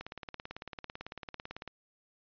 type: click train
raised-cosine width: 0.3 ms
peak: -25 dBFS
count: 31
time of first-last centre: 0.01-1.677 s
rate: 18 Hz
effects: resampled to 11025 Hz